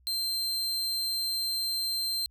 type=tone; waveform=40% pulse; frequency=4138 Hz; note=C8; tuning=20 cents flat; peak=-27 dBFS; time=0.07-2.26 s; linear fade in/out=0 ms; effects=added 63 Hz sine -59 dBFS peak until 2.3 s